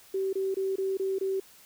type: tone bursts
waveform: sine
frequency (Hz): 384.8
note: G4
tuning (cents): -32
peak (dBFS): -26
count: 6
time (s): 0.14-1.4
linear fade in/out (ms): 5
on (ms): 190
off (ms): 24
effects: white hiss -55 dBFS RMS until 1.65 s